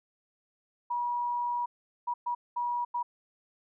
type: tone bursts at uneven times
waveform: sine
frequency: 964 Hz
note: B5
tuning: 42 cents flat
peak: -28 dBFS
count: 5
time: 0.9-1.66 / 2.07-2.14 / 2.26-2.35 / 2.56-2.85 / 2.94-3.03 s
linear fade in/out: 10 ms
effects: none